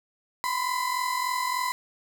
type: tone pair together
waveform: 35% pulse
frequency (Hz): 993 / 1036.4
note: B5 / C6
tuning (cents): +9 / -17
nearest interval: minor second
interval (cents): 74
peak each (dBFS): -26 / -28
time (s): 0.44-1.72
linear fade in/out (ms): 0
effects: none